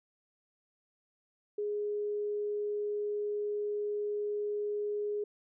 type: tone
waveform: sine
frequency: 415.3 Hz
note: G#4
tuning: in tune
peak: -31 dBFS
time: 1.58-5.24 s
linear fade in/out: 5 ms
effects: none